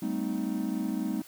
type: chord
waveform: triangle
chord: A half-diminished seventh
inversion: third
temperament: equal with one note detuned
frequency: 196 / 220 / 255.7 / 311.1 Hz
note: G3 / A3 / C4 / Eb4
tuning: 0 / 0 / -40 / 0 cents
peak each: -32 dBFS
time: 0.02-1.22 s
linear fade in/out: 5 ms
effects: white hiss -52 dBFS RMS until 1.27 s